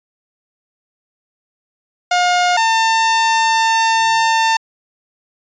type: tone pair in turn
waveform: sawtooth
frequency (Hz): 714 / 899.7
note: F5 / A5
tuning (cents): +38 / +38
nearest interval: major third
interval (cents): 400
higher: second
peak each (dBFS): -8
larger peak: neither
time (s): 2.11-2.57 / 2.57-4.57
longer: second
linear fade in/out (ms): 5
effects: resampled to 16000 Hz